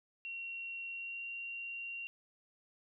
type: tone with pitch glide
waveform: sine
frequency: 2739 to 2758 Hz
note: F7 to F7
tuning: -34 to -22 cents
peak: -40 dBFS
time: 0.25-2.07 s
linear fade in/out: 0 ms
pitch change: +12 cents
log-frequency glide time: 0.89-1.22 s
effects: none